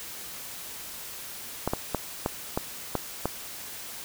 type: clicks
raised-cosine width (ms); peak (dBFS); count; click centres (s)
1; -11; 7; 1.676 / 1.735 / 1.947 / 2.261 / 2.575 / 2.953 / 3.256
effects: white hiss -40 dBFS RMS until 4.04 s